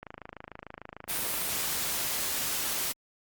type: click train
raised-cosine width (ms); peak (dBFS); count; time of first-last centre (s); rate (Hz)
0.5; -26; 45; 0.03-1.678; 26.7
type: noise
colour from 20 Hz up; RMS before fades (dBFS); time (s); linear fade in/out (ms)
white; -31; 1.08-2.93; 20
effects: Opus 48 kbps